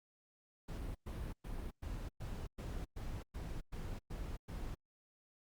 brown noise bursts, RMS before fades -43 dBFS, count 11, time 0.68-4.75 s, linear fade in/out 10 ms, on 270 ms, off 110 ms, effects Opus 48 kbps

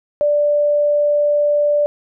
sine tone, 587.3 Hz, D5, in tune, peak -12 dBFS, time 0.21-1.86 s, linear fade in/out 0 ms, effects none

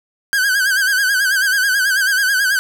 45% pulse tone with vibrato, 1568 Hz, G6, in tune, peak -13 dBFS, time 0.33-2.59 s, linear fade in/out 0 ms, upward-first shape sine, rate 9.2 Hz, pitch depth 91 cents each way, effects 8-bit

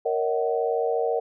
sine tone cluster, 465.6 / 564 / 638 / 750 Hz, A#4 / C#5 / D#5 / F#5, -2 / +30 / +43 / +23 cents, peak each -24 / -30 / -29 / -29 dBFS, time 0.05-1.2 s, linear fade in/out 10 ms, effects none

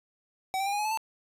square tone with pitch steps, 762 / 781.6 / 801.7 / 822.4 / 843.5 / 865.3 / 887.5 Hz, G5 / G5 / G5 / G#5 / G#5 / A5 / A5, -49 / -5 / +39 / -17 / +27 / -29 / +15 cents, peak -28 dBFS, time 0.54-0.974 s, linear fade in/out 0 ms, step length 62 ms, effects resampled to 32000 Hz + 10-bit

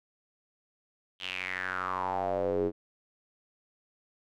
square tone with band-pass filter sweep, 46.25 Hz, F#1, in tune, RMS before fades -32 dBFS, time 1.19-2.72 s, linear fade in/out 50 ms, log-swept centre 3200 to 360 Hz, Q 5.8, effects none

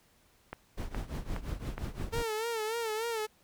click train, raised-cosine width 0.5 ms, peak -23 dBFS, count 4, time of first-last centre 0.53-1.78 s, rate 2.4 Hz
brown noise with tremolo, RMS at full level -33 dBFS, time 0.77-2.23 s, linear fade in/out 10 ms, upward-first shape triangle, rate 5.8 Hz, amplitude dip 90%
sawtooth tone with vibrato, 448.4 Hz, A4, 33 cents sharp, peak -28 dBFS, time 2.12-3.27 s, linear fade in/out 20 ms, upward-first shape sine, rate 3.4 Hz, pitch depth 83 cents each way
effects pink hiss -66 dBFS RMS until 3.43 s

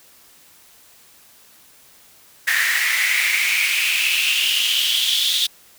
pink noise with high-pass filter sweep, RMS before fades -19 dBFS, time 2.47-5.47 s, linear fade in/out 10 ms, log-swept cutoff 1800 to 3600 Hz, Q 7, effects white hiss -50 dBFS RMS until 5.78 s

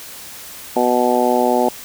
harmonic tone, 123.47 Hz, B2, in tune, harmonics 2 / 3 / 4 / 5 / 6 / 7, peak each -20 / -20 / -20 / -20 / -20 / -20 dBFS, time 0.76-1.69 s, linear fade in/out 5 ms, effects white hiss -35 dBFS RMS until 1.84 s

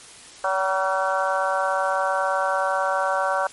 harmonic tone with a mistuned harmonic, 190 Hz, F#3, 46 cents sharp, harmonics 3 / 4 / 5 / 6 / 7 / 8, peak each -25 / -26 / -27 / -28 / -28 / -29 dBFS, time 0.44-3.47 s, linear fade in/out 2 ms, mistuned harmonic 7, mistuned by +49 cents, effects white hiss -44 dBFS RMS until 3.52 s + MP3 48 kbps

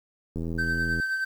click train, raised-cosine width 3 ms, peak -20 dBFS, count 54, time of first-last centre 0.36-0.999 s, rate 82.9 Hz
triangle tone with tremolo, 1549 Hz, G6, 21 cents flat, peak -22 dBFS, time 0.58-1.25 s, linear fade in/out 10 ms, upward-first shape sine, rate 9.5 Hz, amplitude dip 40%
effects 9-bit

